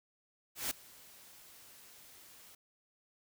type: noise with ADSR envelope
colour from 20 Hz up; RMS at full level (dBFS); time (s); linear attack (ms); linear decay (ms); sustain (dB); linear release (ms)
white; -34; 0.55-2.55; 160; 4; -23; 4
effects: none